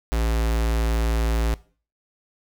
square tone with notch filter, 56.4 Hz, A1, 44 cents sharp, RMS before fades -22 dBFS, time 0.12-1.54 s, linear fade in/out 0 ms, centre 120 Hz, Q 1, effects noise-tail reverb RT60 0.4 s tail -19 dB re dry

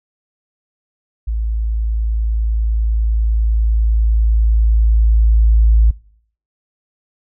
sine tone with level ramp, 55 Hz, A1, in tune, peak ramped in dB -16 to -6 dBFS, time 1.27-5.91 s, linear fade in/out 10 ms, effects noise-tail reverb RT60 0.6 s tail -23 dB re dry + tanh soft clip ceiling -2 dBFS

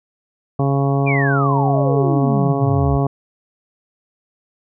harmonic tone, 138.59 Hz, C#3, in tune, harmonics 1 / 2 / 3 / 4 / 5 / 6 / 7 / 8, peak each -16 / -22 / -23 / -29 / -24 / -31 / -34 / -30 dBFS, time 0.59-3.07 s, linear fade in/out 5 ms
sine exponential sweep, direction down, 2468 to 63.3 Hz, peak -19 dBFS, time 1.06-2.98 s, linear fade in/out 20 ms
effects none

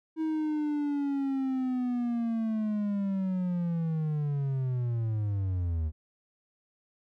triangle linear sweep, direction down, 320 to 75.9 Hz, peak -25 dBFS, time 0.16-5.92 s, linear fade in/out 50 ms, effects none

